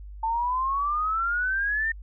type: exponential sweep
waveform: sine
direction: up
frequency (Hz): 885 to 1832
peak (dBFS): -23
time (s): 0.23-1.92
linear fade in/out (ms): 5
effects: added 50 Hz sine -38 dBFS peak until 2.02 s